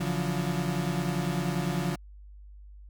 35% pulse tone cluster, 142.4 / 169.9 / 180 Hz, C#3 / F3 / F#3, +47 / -47 / -47 cents, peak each -30 dBFS, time 0-1.96 s, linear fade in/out 10 ms, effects added 50 Hz sine -45 dBFS peak until 2.89 s

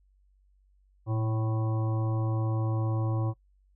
harmonic tone with a mistuned harmonic, 110 Hz, A2, in tune, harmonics 1 / 3 / 5 / 7 / 9 / 10, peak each -26 / -36 / -40 / -43 / -45 / -46 dBFS, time 1.06-3.34 s, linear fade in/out 50 ms, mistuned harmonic 1, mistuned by +37 cents, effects noise-tail reverb RT60 0.1 s tail -22 dB re dry + added 48 Hz sine -61 dBFS peak until 3.75 s

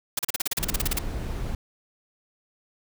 white noise bursts, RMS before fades -25 dBFS, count 15, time 0.17-0.989 s, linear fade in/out 5 ms, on 21 ms, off 36 ms
brown noise, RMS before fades -30 dBFS, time 0.58-1.55 s, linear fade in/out 2 ms
effects none

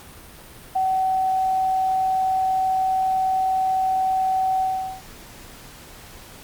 sine tone with ADSR envelope, 757 Hz, F#5, 39 cents sharp, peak -16 dBFS, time 0.75-5.02 s, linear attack 13 ms, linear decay 4 ms, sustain -2 dB, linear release 410 ms, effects pink hiss -43 dBFS RMS until 6.43 s + Opus 48 kbps

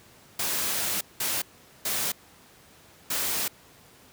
white noise bursts at uneven times, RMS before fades -28 dBFS, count 4, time 0.39-1.01 / 1.2-1.42 / 1.85-2.12 / 3.1-3.48 s, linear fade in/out 5 ms, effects pink hiss -54 dBFS RMS until 4.12 s + high-pass 80 Hz 12 dB/octave

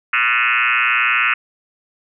sine tone with frequency modulation, 1975.5 Hz, B6, in tune, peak -13 dBFS, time 0.13-1.34 s, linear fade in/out 5 ms, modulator 121 Hz, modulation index 6.1, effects none

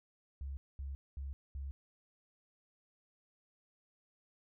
sine tone bursts, 68.6 Hz, C#2, 17 cents flat, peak -39 dBFS, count 4, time 0.41-1.71 s, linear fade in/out 0 ms, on 160 ms, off 220 ms, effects none

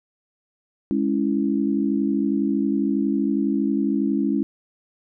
sine chord, C# minor, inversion second, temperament equal, 207.7 / 277.2 / 329.6 Hz, G#3 / C#4 / E4, 0 / 0 / 0 cents, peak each -23 / -22 / -25 dBFS, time 0.91-4.43 s, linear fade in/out 0 ms, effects none

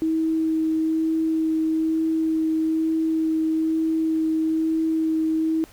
sine tone with vibrato, 319.6 Hz, D#4, 47 cents sharp, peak -19 dBFS, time 0.02-5.64 s, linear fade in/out 0 ms, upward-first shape sine, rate 1.1 Hz, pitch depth 9 cents each way, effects pink hiss -50 dBFS RMS until 5.72 s

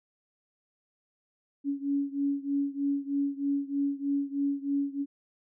sine beating tone pair, 279.9 / 283.1 Hz, C#4 / C#4, +17 / +37 cents, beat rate 3.2 Hz, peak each -29 / -31 dBFS, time 1.64-5.06 s, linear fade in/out 50 ms, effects none

